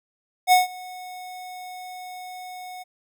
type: tone with ADSR envelope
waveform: square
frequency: 733 Hz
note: F#5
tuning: 16 cents flat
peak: -12 dBFS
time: 0.47-2.84 s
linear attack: 51 ms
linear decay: 150 ms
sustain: -24 dB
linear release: 21 ms
effects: none